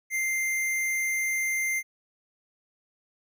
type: tone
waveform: square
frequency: 2093 Hz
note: C7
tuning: in tune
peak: -26 dBFS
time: 0.1-1.83 s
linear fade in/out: 50 ms
effects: none